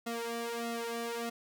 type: tone with flanger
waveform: sawtooth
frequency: 233.1 Hz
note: A#3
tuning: in tune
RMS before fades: -37 dBFS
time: 0.06-1.3 s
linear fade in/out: 10 ms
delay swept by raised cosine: 1.5 to 2.6 ms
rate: 1.6 Hz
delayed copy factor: +1
effects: none